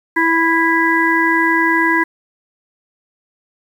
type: harmonic tone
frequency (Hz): 329.6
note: E4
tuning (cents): 0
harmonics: 1 / 3 / 5 / 6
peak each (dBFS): -17 / -17 / -17 / -17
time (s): 0.16-2.04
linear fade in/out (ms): 10
effects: 7-bit